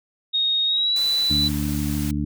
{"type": "tone with pitch glide", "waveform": "sine", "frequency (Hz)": [3729, 3974], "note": ["A#7", "B7"], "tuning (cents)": [0, 10], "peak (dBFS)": -18, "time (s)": [0.33, 1.49], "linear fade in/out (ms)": 20, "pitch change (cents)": 110, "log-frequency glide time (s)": [0.65, 0.99]}
{"type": "noise", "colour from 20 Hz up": "white", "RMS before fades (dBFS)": -35, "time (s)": [0.96, 2.11], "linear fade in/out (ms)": 2}
{"type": "harmonic tone", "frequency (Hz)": 73.42, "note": "D2", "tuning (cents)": 0, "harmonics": [1, 2, 3, 4], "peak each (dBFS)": [-27, -27, -27, -27], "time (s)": [1.3, 2.25], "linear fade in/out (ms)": 5}
{"effects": []}